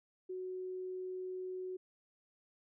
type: tone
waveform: sine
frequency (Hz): 370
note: F#4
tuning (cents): 0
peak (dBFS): -39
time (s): 0.29-1.77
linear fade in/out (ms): 10
effects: none